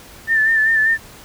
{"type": "tone with vibrato", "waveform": "sine", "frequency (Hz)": 1777, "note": "A6", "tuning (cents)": 17, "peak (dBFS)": -12, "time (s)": [0.27, 0.98], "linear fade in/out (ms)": 50, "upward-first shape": "sine", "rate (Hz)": 5.1, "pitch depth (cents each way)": 41, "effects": ["pink hiss -41 dBFS RMS until 1.24 s"]}